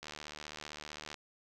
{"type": "click train", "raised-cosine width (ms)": 0.2, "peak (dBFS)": -26, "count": 85, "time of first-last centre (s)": [0.03, 1.143], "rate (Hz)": 75.5, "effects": []}